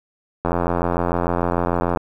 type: click train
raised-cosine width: 1 ms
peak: -6 dBFS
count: 133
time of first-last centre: 0.45-1.972 s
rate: 86.7 Hz
effects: 8-bit